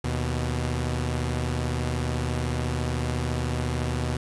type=tone pair together; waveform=sawtooth; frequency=77.68 / 123.47 Hz; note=D#2 / B2; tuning=-2 / 0 cents; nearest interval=minor sixth; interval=802 cents; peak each=-24 dBFS; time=0.04-4.17 s; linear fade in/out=5 ms; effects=resampled to 24000 Hz + 8-bit